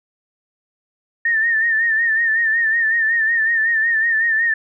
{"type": "tone with vibrato", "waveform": "sine", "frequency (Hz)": 1811, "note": "A6", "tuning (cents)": 49, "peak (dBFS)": -14, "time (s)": [1.25, 4.54], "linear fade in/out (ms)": 5, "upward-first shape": "sine", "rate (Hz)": 5.4, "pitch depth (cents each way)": 60, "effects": []}